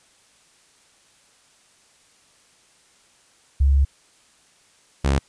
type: tone pair in turn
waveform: sine / sawtooth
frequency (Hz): 69 / 68.74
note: C#2 / C#2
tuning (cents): -7 / -14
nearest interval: unison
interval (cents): 7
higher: first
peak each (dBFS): -13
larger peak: neither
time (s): 3.6-3.85 / 5.04-5.19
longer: first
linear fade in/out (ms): 10
effects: white hiss -57 dBFS RMS until 5.28 s + resampled to 22050 Hz